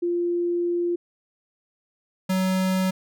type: tone pair in turn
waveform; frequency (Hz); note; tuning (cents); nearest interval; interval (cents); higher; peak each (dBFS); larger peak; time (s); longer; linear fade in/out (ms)
sine / square; 347.5 / 187.41; F4 / F#3; -9 / +22; major seventh; 1069; first; -21; neither; 0.02-0.96 / 2.29-2.91; first; 10
effects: none